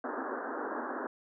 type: band-pass noise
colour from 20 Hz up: pink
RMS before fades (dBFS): -37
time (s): 0.04-1.07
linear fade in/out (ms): 2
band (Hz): 240 to 1700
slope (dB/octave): 96
effects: none